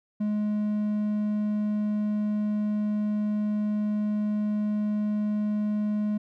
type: tone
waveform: triangle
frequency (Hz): 210.1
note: G#3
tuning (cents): +20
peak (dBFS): -22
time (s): 0.2-6.18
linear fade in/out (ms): 10
effects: none